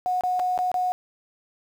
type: tone with dropouts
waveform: sine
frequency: 730 Hz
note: F#5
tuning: 24 cents flat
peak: -21 dBFS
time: 0.06-0.92 s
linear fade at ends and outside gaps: 0 ms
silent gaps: 0.209-0.236 / 0.394-0.398 / 0.577-0.589 / 0.716-0.742 s
effects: 8-bit